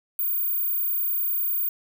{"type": "tone", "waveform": "sine", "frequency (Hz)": 15330, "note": "A#9", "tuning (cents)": 47, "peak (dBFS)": -22, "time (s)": [0.19, 1.69], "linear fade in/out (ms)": 2, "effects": []}